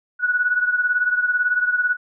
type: beating tone pair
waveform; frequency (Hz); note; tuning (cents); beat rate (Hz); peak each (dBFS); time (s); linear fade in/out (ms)
sine; 1467 / 1485; F#6 / F#6; -15 / +6; 18; -18 / -23; 0.19-1.97; 50
effects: none